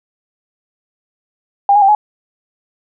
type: tone with pitch steps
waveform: sine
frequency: 802 / 829 / 783 / 842 Hz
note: G5 / G#5 / G5 / G#5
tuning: +39 / -3 / -2 / +24 cents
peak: -6 dBFS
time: 1.69-1.95 s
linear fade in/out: 2 ms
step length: 65 ms
effects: none